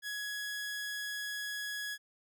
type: tone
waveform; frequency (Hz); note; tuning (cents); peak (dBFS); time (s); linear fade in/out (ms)
sawtooth; 1675; G#6; +14; -33; 0.02-1.98; 50
effects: none